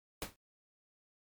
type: noise with exponential decay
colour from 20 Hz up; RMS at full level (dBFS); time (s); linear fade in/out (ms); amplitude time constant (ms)
pink; -35; 0.22-0.36; 1; 30
effects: MP3 96 kbps